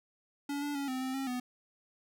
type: tone with pitch steps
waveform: square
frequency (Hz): 284.7 / 289.9 / 279.7 / 258.3 / 260.7 / 269.3 / 248.9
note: C#4 / D4 / C#4 / C4 / C4 / C#4 / B3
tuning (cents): +46 / -22 / +16 / -22 / -6 / -50 / +14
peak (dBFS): -34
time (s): 0.49-1.4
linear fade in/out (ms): 5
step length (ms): 130
effects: none